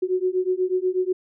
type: beating tone pair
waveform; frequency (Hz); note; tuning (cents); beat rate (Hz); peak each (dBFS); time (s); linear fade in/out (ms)
sine; 364.7 / 372.9; F#4 / F#4; -25 / +14; 8.2; -23; 0.02-1.13; 10
effects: none